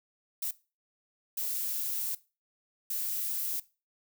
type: noise bursts at uneven times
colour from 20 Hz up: violet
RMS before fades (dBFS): -33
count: 3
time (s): 0.42-0.51 / 1.37-2.15 / 2.9-3.6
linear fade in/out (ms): 5
effects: noise-tail reverb RT60 0.3 s tail -19 dB re dry